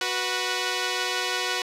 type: tone pair together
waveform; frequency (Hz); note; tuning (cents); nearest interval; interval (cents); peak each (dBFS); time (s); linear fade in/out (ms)
5% pulse; 369 / 490; F#4 / B4; -5 / -14; perfect fourth; 491; -16; 0.01-1.62; 2
effects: low-pass 9000 Hz 12 dB/octave